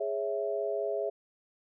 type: chord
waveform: sine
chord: C# minor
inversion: second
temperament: equal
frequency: 415.3 / 554.4 / 659.3 Hz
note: G#4 / C#5 / E5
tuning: 0 / 0 / 0 cents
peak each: -33 / -35 / -33 dBFS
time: 0-1.1 s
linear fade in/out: 10 ms
effects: none